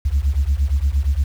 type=beating tone pair; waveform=sine; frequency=65.41 / 74.01 Hz; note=C2 / D2; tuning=0 / +14 cents; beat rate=8.6 Hz; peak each=-17 dBFS; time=0.05-1.24 s; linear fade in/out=10 ms; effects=tanh soft clip ceiling -10 dBFS + 7-bit